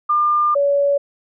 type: tone pair in turn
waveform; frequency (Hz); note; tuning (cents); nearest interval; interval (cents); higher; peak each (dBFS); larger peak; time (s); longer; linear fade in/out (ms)
sine; 1200 / 566.3; D6 / C#5; +37 / +37; octave + minor second; 1300; first; -13; neither; 0.09-0.55 / 0.55-0.98; first; 10
effects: none